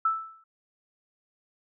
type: tone with exponential decay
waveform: sine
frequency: 1318.5 Hz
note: E6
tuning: in tune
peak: -19 dBFS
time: 0.05-0.44 s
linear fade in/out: 5 ms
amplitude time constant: 84 ms
effects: none